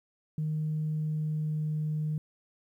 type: tone with pitch glide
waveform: sine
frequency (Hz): 154.5 to 153.34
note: D#3 to D#3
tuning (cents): -12 to -25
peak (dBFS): -27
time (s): 0.38-2.18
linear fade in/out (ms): 2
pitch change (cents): -13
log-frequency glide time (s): 0.89-1.76
effects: tanh soft clip ceiling -24 dBFS + 11-bit